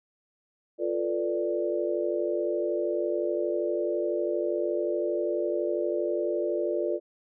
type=chord; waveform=sine; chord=B half-diminished seventh; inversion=second; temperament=equal with one note detuned; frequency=349.2 / 441.8 / 493.9 / 587.3 Hz; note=F4 / A4 / B4 / D5; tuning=0 / +7 / 0 / 0 cents; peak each=-29 / -32 / -34 / -30 dBFS; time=0.78-7 s; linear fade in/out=50 ms; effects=none